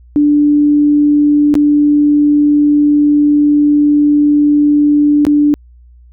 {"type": "tone with dropouts", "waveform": "sine", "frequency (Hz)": 293.7, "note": "D4", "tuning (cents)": 0, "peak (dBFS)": -6, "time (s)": [0.16, 5.54], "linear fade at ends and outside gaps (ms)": 0, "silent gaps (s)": [[1.541, 1.553], [5.251, 5.267]], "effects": ["added 60 Hz sine -38 dBFS peak until 6.12 s"]}